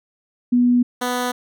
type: tone pair in turn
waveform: sine / 10% pulse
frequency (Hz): 244.6 / 247.6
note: B3 / B3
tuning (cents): -16 / +5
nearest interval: unison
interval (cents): 21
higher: second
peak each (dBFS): -12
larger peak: neither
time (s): 0.52-0.83 / 1.01-1.32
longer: neither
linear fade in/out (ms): 10
effects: none